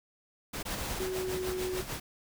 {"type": "noise bursts", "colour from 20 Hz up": "pink", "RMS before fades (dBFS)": -37, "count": 4, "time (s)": [0.53, 0.993], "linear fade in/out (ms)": 10, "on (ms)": 100, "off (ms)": 21}
{"type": "noise with tremolo", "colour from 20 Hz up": "pink", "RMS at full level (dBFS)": -36, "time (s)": [0.7, 2], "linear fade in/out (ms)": 5, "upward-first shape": "sine", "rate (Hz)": 6.7, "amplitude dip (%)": 60}
{"type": "tone with pitch glide", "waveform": "sine", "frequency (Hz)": [373.1, 369], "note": ["F#4", "F#4"], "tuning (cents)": [14, -5], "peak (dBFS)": -32, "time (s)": [1, 1.81], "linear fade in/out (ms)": 2, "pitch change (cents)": -19, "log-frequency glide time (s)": [1.13, 1.51]}
{"effects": []}